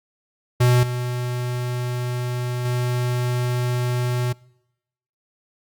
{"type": "tone with level steps", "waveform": "square", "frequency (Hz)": 123.4, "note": "B2", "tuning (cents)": -1, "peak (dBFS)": [-14, -24, -21], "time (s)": [0.6, 4.33], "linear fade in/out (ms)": 10, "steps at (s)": [0.83, 2.65], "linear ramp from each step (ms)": 2, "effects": ["noise-tail reverb RT60 0.9 s tail -25 dB re dry", "Opus 48 kbps"]}